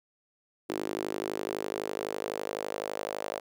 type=tone with high-pass filter sweep; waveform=sawtooth; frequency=51.9 Hz; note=G#1; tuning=in tune; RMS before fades=-35 dBFS; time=0.69-3.4 s; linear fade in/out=10 ms; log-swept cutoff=340 to 560 Hz; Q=3.1; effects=none